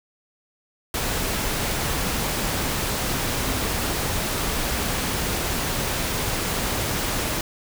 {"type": "tone in noise", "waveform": "sine", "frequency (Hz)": 261.6, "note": "C4", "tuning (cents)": 0, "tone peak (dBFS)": -34, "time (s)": [3.38, 3.63], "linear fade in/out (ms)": 2, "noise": "pink", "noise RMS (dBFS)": -25, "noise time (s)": [0.94, 7.41], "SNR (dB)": -12, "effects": []}